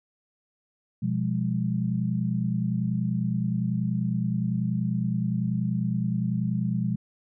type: chord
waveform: sine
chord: F diminished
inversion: second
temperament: equal with one note detuned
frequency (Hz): 123.47 / 174.61 / 204.6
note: Cb3 / F3 / Ab3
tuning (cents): 0 / 0 / -26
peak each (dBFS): -28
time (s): 1.02-6.96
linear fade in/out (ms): 10
effects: none